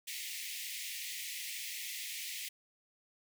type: high-pass noise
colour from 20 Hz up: pink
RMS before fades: -42 dBFS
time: 0.07-2.49 s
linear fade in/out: 10 ms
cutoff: 1900 Hz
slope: 96 dB/octave
effects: none